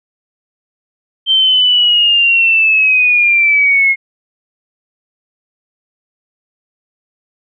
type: linear sweep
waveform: sine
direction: down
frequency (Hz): 3136 to 2150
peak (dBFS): -7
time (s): 1.26-3.96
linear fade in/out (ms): 50
effects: none